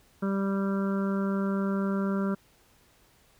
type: harmonic tone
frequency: 196 Hz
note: G3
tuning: in tune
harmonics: 1 / 2 / 3 / 5 / 6 / 7 / 8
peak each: -26 / -34 / -38 / -43 / -43 / -39 / -47 dBFS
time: 0.22-2.35 s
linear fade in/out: 10 ms
effects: pink hiss -62 dBFS RMS until 3.39 s